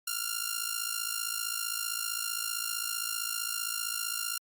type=ring-modulated tone; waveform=5% pulse; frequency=1396.9 Hz; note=F6; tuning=in tune; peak=-17 dBFS; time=0.07-4.38 s; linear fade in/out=5 ms; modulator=27.7 Hz; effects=Opus 32 kbps